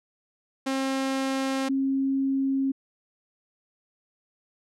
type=tone pair in turn; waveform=sawtooth / sine; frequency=267.6 / 270.1 Hz; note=C4 / C#4; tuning=+39 / -45 cents; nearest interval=unison; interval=16 cents; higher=second; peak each=-21 / -22 dBFS; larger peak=first; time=0.66-1.69 / 1.69-2.72 s; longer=neither; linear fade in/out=10 ms; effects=low-pass 9000 Hz 12 dB/octave